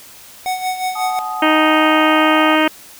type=tone with tremolo; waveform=square; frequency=742 Hz; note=F#5; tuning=5 cents sharp; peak=-17 dBFS; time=0.46-1.19 s; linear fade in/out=0 ms; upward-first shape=sine; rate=5.6 Hz; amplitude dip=65%
type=chord; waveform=sine; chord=D# diminished; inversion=first; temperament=equal with one note detuned; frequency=740 / 859.4 / 1244.5 Hz; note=F#5 / A5 / D#6; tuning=0 / -41 / 0 cents; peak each=-25 dBFS; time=0.95-2.56 s; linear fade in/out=10 ms
type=harmonic tone; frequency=311.1 Hz; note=D#4; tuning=in tune; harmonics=1 / 2 / 3 / 4 / 5 / 6 / 7 / 8 / 9 / 10; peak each=-15 / -18 / -20 / -21 / -22 / -23 / -23 / -24 / -25 / -25 dBFS; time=1.42-2.68 s; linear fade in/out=5 ms
effects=white hiss -40 dBFS RMS until 2.99 s